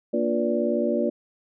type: tone cluster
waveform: sine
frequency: 234.1 / 293.3 / 352.7 / 486.1 / 580 Hz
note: A#3 / D4 / F4 / B4 / D5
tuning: +8 / -2 / +17 / -28 / -22 cents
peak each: -26 / -30 / -27 / -29 / -26 dBFS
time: 0.13-1.1 s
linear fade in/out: 10 ms
effects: none